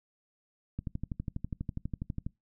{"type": "click train", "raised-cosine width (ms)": 5, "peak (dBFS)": -22, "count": 19, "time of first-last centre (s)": [0.79, 2.265], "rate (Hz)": 12.2, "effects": ["noise-tail reverb RT60 0.2 s tail -24 dB re dry"]}